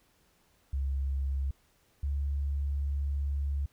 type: tone pair in turn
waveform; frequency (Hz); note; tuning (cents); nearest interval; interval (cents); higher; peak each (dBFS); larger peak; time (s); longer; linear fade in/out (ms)
sine; 68.1 / 70.46; C#2 / C#2; -30 / +29; minor second; 59; second; -28; neither; 0.73-1.51 / 2.03-3.66; second; 5
effects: pink hiss -68 dBFS RMS until 3.72 s